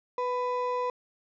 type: ring-modulated tone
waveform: triangle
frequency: 746 Hz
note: F#5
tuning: 14 cents sharp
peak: -22 dBFS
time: 0.18-0.9 s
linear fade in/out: 2 ms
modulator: 251 Hz
effects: resampled to 16000 Hz